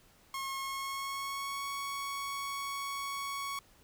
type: tone with pitch glide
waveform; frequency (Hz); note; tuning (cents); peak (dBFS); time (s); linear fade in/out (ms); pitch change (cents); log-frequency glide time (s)
sawtooth; 1083 to 1113.4; C#6 to C#6; -41 to +7; -32; 0.34-3.59; 2; +48; 0.57-1.68
effects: pink hiss -63 dBFS RMS until 3.83 s